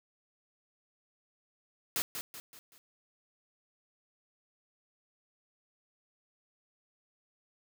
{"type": "noise with echo", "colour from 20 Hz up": "white", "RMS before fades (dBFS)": -32, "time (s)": [1.96, 2.02], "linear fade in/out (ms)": 0, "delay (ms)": 190, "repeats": 4, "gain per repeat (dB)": -7, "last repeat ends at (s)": 2.78, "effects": []}